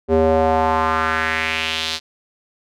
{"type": "tone with band-pass filter sweep", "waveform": "square", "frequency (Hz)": 80, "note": "D#2", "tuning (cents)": 49, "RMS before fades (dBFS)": -18, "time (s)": [0.08, 2], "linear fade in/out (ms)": 50, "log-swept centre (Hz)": [420, 4300], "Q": 2.5, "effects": []}